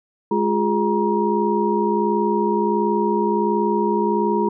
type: tone cluster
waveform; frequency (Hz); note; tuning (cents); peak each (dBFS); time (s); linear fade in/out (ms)
sine; 209.1 / 354.3 / 415.7 / 947; G#3 / F4 / G#4 / A#5; +12 / +25 / +2 / +27; -22; 0.31-4.49; 5
effects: none